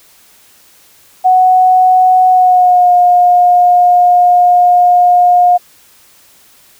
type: tone with pitch glide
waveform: sine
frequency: 740 to 713.6 Hz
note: F#5 to F5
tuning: 0 to +37 cents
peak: -4 dBFS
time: 1.24-5.58 s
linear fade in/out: 20 ms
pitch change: -63 cents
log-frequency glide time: 2.29-2.93 s
effects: white hiss -45 dBFS RMS until 6.79 s